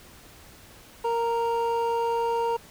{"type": "tone pair together", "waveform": "triangle", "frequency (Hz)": [464.8, 929.6], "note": ["A#4", "A#5"], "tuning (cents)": [-5, -5], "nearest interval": "octave", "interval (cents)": 1200, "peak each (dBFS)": [-24, -24], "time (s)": [1.04, 2.57], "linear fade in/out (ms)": 10, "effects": ["pink hiss -50 dBFS RMS until 2.7 s"]}